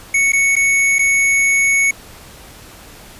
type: tone with dropouts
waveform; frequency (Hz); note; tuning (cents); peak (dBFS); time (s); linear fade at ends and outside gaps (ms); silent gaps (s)
square; 2217; C#7; 0; -12; 0.14-1.91; 5; 0.321-0.332 / 0.556-0.564 / 0.985-0.991
effects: pink hiss -39 dBFS RMS until 3.19 s + resampled to 32000 Hz